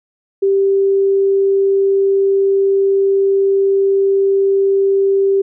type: tone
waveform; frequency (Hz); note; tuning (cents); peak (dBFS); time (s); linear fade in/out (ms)
sine; 392; G4; 0; -10; 0.42-5.42; 10
effects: none